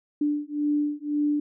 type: beating tone pair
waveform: sine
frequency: 293.7 / 295.6 Hz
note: D4 / D4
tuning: 0 / +11 cents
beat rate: 1.9 Hz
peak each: -26 dBFS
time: 0.21-1.4 s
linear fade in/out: 5 ms
effects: none